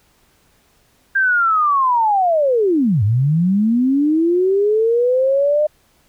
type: linear two-way sweep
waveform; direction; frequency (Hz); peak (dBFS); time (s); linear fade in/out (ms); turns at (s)
sine; down then up; 1600 to 97.1 to 611; -12; 1.15-5.67; 10; 3.03
effects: pink hiss -57 dBFS RMS until 6.08 s